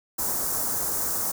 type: band-stop noise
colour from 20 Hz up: white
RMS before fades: -27 dBFS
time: 0.18-1.32 s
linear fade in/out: 10 ms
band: 1400 to 6000 Hz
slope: 24 dB/octave
effects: none